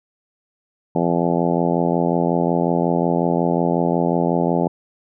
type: harmonic tone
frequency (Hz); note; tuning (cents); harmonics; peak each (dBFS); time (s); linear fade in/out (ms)
85.5; F2; -36; 2 / 3 / 4 / 5 / 6 / 7 / 8 / 9 / 10; -21 / -23 / -24 / -25 / -26 / -26 / -27 / -28 / -28; 0.95-4.68; 5
effects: none